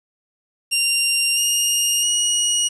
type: tone with pitch steps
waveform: 15% pulse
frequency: 2778 / 2836 / 2896 Hz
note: F7 / F7 / F#7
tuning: -10 / +26 / -38 cents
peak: -9 dBFS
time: 0.71-2.69 s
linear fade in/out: 20 ms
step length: 660 ms
effects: resampled to 24000 Hz + 8-bit